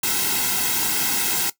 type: noise with comb filter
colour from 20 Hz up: white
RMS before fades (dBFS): -22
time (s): 0.03-1.5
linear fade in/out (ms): 5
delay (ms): 1.7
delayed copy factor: -1
effects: noise-tail reverb RT60 0.1 s tail -17 dB re dry